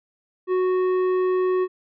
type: tone with tanh clipping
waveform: sine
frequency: 369 Hz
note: F#4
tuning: 5 cents flat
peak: -20 dBFS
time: 0.47-1.68 s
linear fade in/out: 50 ms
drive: 10 dB
effects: none